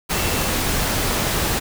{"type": "tone in noise", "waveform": "sine", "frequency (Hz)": 2682, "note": "E7", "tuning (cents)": 29, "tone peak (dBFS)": -32, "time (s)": [0.13, 0.48], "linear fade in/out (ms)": 20, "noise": "pink", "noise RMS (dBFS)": -21, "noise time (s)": [0.09, 1.6], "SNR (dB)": -14, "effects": []}